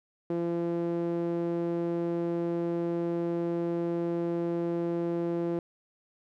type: tone with band-pass filter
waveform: sawtooth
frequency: 170.5 Hz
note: F3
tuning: 41 cents flat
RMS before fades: -30 dBFS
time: 0.3-5.59 s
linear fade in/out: 2 ms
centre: 380 Hz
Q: 2.3
effects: none